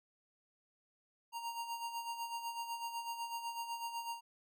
square tone with tremolo, 932.3 Hz, A#5, in tune, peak -38 dBFS, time 1.32-4.21 s, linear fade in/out 50 ms, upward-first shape sine, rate 8 Hz, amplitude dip 60%, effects none

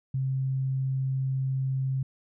sine tone, 132.9 Hz, C3, 27 cents sharp, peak -25 dBFS, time 0.14-2.03 s, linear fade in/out 5 ms, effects none

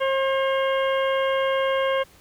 harmonic tone with a mistuned harmonic, 536 Hz, C5, 42 cents sharp, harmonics 1 / 2 / 3 / 4 / 5 / 6, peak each -21 / -27 / -31 / -33 / -35 / -37 dBFS, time 0-2.04 s, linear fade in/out 20 ms, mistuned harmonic 5, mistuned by +83 cents, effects pink hiss -53 dBFS RMS until 2.2 s

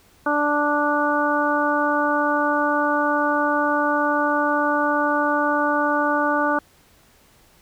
harmonic tone, 293.7 Hz, D4, in tune, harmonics 1 / 2 / 3 / 4 / 5, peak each -24 / -24 / -24 / -24 / -24 dBFS, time 0.26-6.59 s, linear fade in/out 5 ms, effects pink hiss -55 dBFS RMS until 7.61 s

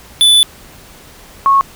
square / sine tone pair in turn, 3484 / 1097.4 Hz, A7 / C#6, -18 / -18 cents, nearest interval octave + minor sixth, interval 2000 cents, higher first, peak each -6 dBFS, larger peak neither, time 0.21-0.43 / 1.46-1.61 s, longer first, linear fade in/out 0 ms, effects pink hiss -39 dBFS RMS until 1.75 s

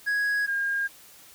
triangle / sine tone pair in turn, 1661.2 / 1616.7 Hz, G#6 / G#6, 0 / -47 cents, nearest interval unison, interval 47 cents, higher first, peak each -21 / -24 dBFS, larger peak first, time 0.06-0.47 / 0.47-0.88 s, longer neither, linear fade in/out 20 ms, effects white hiss -51 dBFS RMS until 1.34 s

